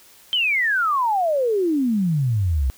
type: exponential sweep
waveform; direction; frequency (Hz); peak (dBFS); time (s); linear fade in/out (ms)
sine; down; 3149 to 61.74; -17; 0.33-2.7; 0
effects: white hiss -50 dBFS RMS until 2.77 s